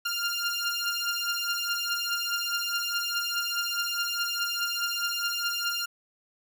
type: beating tone pair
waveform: 15% pulse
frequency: 1396.9 / 1401.7 Hz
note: F6 / F6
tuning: 0 / +6 cents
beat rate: 4.8 Hz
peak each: -24 dBFS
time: 0.05-5.86 s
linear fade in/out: 10 ms
effects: none